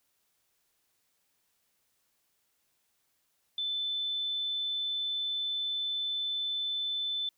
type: tone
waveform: sine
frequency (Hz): 3520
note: A7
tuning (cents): 0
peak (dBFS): -30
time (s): 3.58-7.29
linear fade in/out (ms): 2
effects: white hiss -75 dBFS RMS until 7.37 s